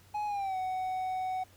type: tone with pitch glide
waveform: triangle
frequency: 838 to 746.6 Hz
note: G#5 to F#5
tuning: +15 to +15 cents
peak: -29 dBFS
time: 0.14-1.44 s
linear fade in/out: 10 ms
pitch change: -200 cents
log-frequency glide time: 0.26-0.57 s
effects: added 94 Hz sine -60 dBFS peak until 1.56 s + pink hiss -61 dBFS RMS until 1.56 s